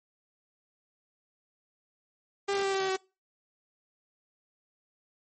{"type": "tone with pitch steps", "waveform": "sawtooth", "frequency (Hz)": [398.2, 394.3, 390.5, 386.6, 382.9, 379.1], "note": ["G4", "G4", "G4", "G4", "G4", "F#4"], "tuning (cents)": [27, 10, -7, -24, -41, 42], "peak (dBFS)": -23, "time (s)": [2.48, 2.966], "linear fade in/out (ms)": 10, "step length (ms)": 81, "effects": ["noise-tail reverb RT60 0.3 s tail -24 dB re dry", "MP3 32 kbps"]}